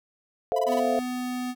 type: chord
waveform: sine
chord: F major seventh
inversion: first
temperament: equal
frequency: 440 / 523.3 / 659.3 / 698.5 Hz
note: A4 / C5 / E5 / F5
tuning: 0 / 0 / 0 / 0 cents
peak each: -29 / -28 / -28 / -26 dBFS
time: 0.52-0.99 s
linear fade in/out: 0 ms
type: tone bursts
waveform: 45% pulse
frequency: 993 Hz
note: B5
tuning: 9 cents sharp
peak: -33 dBFS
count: 5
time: 0.56-0.797 s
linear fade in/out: 5 ms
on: 29 ms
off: 23 ms
type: tone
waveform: square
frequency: 249.9 Hz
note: B3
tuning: 21 cents sharp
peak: -29 dBFS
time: 0.66-1.55 s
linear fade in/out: 50 ms
effects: none